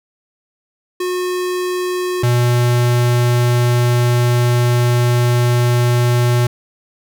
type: tone pair in turn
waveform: square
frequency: 362.5 / 121.42 Hz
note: F#4 / B2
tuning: -35 / -29 cents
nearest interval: octave + perfect fifth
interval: 1894 cents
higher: first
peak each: -18 / -12 dBFS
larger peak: second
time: 1-2.23 / 2.23-6.47 s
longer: second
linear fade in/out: 5 ms
effects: none